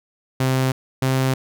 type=tone pair in turn; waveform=sawtooth; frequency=130.81 / 131.64 Hz; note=C3 / C3; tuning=0 / +11 cents; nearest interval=unison; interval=11 cents; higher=second; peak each=-13 dBFS; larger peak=neither; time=0.4-0.72 / 1.02-1.34 s; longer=neither; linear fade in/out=5 ms; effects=none